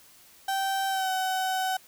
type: tone with pitch glide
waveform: 35% pulse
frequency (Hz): 777 to 753.6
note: G5 to F#5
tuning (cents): -16 to +32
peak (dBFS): -24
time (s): 0.48-1.77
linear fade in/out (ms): 5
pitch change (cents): -52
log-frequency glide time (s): 0.88-1.1
effects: white hiss -55 dBFS RMS until 1.87 s